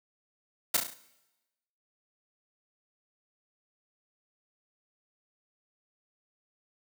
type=noise with echo; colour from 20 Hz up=white; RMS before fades=-24 dBFS; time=0.74-0.77 s; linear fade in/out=5 ms; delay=34 ms; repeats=5; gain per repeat=-5 dB; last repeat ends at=0.94 s; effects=noise-tail reverb RT60 1.0 s tail -18 dB re dry + high-pass 150 Hz 12 dB/octave